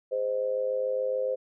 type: tone with amplitude modulation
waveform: sine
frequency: 519 Hz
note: C5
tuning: 14 cents flat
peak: -22 dBFS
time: 0.11-1.36 s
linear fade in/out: 20 ms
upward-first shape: sine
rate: 107 Hz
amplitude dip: 75%
effects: none